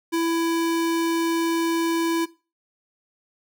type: tone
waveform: square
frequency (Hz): 332.2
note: E4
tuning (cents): +13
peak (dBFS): -21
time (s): 0.12-2.26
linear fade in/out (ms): 20
effects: noise-tail reverb RT60 0.3 s tail -18 dB re dry

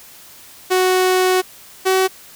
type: tone pair in turn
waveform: sawtooth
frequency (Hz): 370 / 377.6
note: F#4 / F#4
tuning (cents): 0 / +35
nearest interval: unison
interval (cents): 35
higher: second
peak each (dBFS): -9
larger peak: neither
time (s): 0.7-1.42 / 1.85-2.08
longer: first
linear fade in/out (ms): 20
effects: white hiss -42 dBFS RMS until 2.35 s

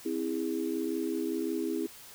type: chord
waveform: sine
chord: C augmented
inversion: none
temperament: just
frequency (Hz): 261.6 / 327 / 408.8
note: C4 / E4 / G#4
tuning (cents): 0 / -14 / -27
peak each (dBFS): -35 / -32 / -35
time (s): 0.05-1.87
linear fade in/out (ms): 10
effects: white hiss -50 dBFS RMS until 2.14 s

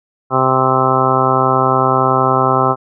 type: harmonic tone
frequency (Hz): 130.81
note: C3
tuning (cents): 0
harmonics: 1 / 2 / 3 / 4 / 5 / 6 / 7 / 8 / 9 / 10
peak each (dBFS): -20 / -22 / -19 / -21 / -21 / -18 / -25 / -17 / -22 / -17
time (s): 0.3-2.76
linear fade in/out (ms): 50
effects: none

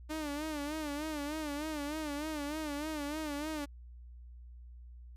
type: tone with vibrato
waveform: sawtooth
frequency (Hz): 300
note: D4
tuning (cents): +37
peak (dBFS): -32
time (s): 0.09-3.66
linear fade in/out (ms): 20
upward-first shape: sine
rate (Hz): 3.3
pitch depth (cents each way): 90
effects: added 60 Hz sine -48 dBFS peak until 5.16 s + resampled to 32000 Hz

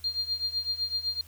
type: tone with tremolo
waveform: sine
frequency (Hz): 4200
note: C8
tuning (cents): +6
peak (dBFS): -24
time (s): 0.04-1.21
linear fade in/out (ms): 2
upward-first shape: triangle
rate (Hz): 7.9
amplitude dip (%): 90
effects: added 81 Hz sine -51 dBFS peak until 1.27 s + white hiss -56 dBFS RMS until 1.27 s

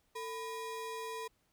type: ring-modulated tone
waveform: square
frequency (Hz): 721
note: F#5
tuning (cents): -45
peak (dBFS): -37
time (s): 0.15-1.28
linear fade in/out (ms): 10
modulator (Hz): 273
effects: pink hiss -75 dBFS RMS until 1.52 s

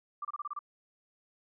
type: tone bursts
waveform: sine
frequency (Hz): 1179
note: D6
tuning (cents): +6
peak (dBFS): -34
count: 7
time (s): 0.22-0.591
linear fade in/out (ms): 5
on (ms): 29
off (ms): 28
effects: none

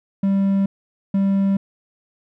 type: tone pair in turn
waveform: triangle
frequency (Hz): 196 / 196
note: G3 / G3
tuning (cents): 0 / 0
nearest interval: unison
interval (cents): 0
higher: neither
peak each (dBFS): -13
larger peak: neither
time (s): 0.23-0.66 / 1.14-1.57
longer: neither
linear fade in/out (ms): 5
effects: none

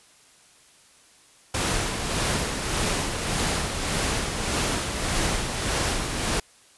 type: noise with tremolo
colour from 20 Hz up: pink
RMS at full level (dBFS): -24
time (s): 1.54-6.4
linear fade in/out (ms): 5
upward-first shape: sine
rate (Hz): 1.7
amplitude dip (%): 45
effects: white hiss -55 dBFS RMS until 6.77 s + resampled to 24000 Hz

